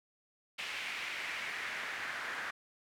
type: noise with band-pass filter sweep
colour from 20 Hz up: pink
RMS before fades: -40 dBFS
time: 0.58-2.51 s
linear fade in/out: 10 ms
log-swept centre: 2500 to 1600 Hz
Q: 2.4
effects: none